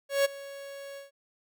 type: tone with ADSR envelope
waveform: 45% pulse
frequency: 556 Hz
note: C#5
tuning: 5 cents sharp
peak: -20 dBFS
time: 0.09-1.11 s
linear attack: 160 ms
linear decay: 16 ms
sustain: -20 dB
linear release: 140 ms
effects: none